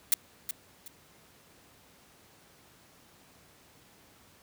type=noise with echo; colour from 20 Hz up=blue; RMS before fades=-22 dBFS; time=0.12-0.14 s; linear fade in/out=2 ms; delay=370 ms; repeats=2; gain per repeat=-11 dB; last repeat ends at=0.88 s; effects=pink hiss -59 dBFS RMS until 4.42 s + high-pass 80 Hz 12 dB/octave